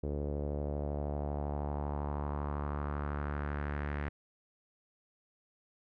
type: tone with low-pass filter sweep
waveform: sawtooth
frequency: 72.7 Hz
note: D2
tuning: 17 cents flat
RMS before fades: -36 dBFS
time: 0.03-4.09 s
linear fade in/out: 5 ms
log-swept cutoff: 460 to 1900 Hz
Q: 2.7
effects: none